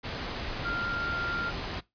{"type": "tone in noise", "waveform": "sine", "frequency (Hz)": 1393, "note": "F6", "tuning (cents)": -5, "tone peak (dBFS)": -30, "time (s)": [0.64, 1.51], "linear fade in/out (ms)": 20, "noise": "pink", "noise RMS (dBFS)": -35, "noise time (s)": [0.03, 1.81], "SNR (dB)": 2, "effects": ["noise-tail reverb RT60 0.2 s tail -20 dB re dry", "resampled to 11025 Hz"]}